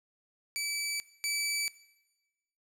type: tone pair in turn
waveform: 15% pulse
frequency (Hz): 2305 / 2305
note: D7 / D7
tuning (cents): -33 / -33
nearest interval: unison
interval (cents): 0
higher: neither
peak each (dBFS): -25 / -23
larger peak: second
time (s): 0.56-1 / 1.24-1.68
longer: neither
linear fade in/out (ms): 0
effects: noise-tail reverb RT60 1.0 s tail -18 dB re dry